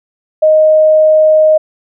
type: tone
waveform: sine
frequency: 622.3 Hz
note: D#5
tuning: in tune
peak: -4 dBFS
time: 0.42-1.58 s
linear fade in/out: 10 ms
effects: none